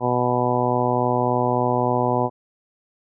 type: harmonic tone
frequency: 123.47 Hz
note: B2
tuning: in tune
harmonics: 1 / 2 / 3 / 4 / 5 / 6 / 7 / 8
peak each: -26 / -26 / -26 / -26 / -26 / -26 / -26 / -26 dBFS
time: 0-2.3 s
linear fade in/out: 50 ms
effects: none